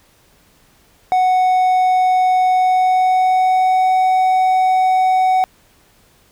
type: tone with pitch glide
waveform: triangle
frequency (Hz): 740 to 747.7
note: F#5 to F#5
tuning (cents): 0 to +18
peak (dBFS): -9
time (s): 1.12-5.44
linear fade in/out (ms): 0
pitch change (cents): +18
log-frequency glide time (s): 2.53-3.96
effects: pink hiss -53 dBFS RMS until 6.31 s